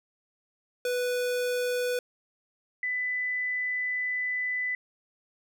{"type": "tone pair in turn", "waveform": ["square", "sine"], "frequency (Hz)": [493.9, 1997.4], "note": ["B4", "B6"], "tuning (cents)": [0, 19], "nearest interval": "2 octaves", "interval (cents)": 2419, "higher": "second", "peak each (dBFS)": -27, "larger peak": "neither", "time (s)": [[0.85, 1.99], [2.83, 4.75]], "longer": "second", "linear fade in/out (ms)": 2, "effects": []}